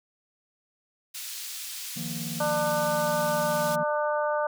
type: high-pass noise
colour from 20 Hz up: pink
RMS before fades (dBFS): -37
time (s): 1.14-3.76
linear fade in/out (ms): 10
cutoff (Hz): 3500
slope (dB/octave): 12
type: chord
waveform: triangle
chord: Eb suspended second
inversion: none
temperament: just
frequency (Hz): 155.56 / 175.01 / 233.3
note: Eb3 / F3 / Bb3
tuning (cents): 0 / +4 / +2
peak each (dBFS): -35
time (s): 1.96-3.84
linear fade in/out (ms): 10
type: harmonic tone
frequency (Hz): 298.8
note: D4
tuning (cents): +30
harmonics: 2 / 3 / 4 / 5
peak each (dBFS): -26 / -30 / -32 / -34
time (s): 2.4-4.47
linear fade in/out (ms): 5
effects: none